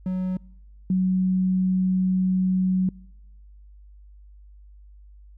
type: tone pair in turn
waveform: triangle / sine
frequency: 185 / 185.94 Hz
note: F#3 / F#3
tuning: 0 / +9 cents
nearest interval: unison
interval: 9 cents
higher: second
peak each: -21 / -18 dBFS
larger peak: second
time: 0.06-0.37 / 0.9-2.89 s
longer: second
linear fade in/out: 2 ms
effects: noise-tail reverb RT60 1.0 s tail -26 dB re dry + added 50 Hz sine -45 dBFS peak until 5.37 s